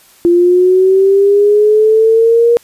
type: linear sweep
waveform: sine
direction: up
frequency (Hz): 342.8 to 474.6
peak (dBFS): -5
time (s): 0.25-2.57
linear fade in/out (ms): 0
effects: white hiss -45 dBFS RMS until 2.63 s + resampled to 32000 Hz